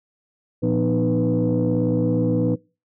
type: tone cluster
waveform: sine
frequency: 115.6 / 173.1 / 249.9 / 308.3 / 493.1 Hz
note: A#2 / F3 / B3 / D#4 / B4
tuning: -14 / -15 / +21 / -16 / -3 cents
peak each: -23 dBFS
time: 0.62-2.56 s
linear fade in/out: 20 ms
effects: noise-tail reverb RT60 0.3 s tail -23 dB re dry + tanh soft clip ceiling -11 dBFS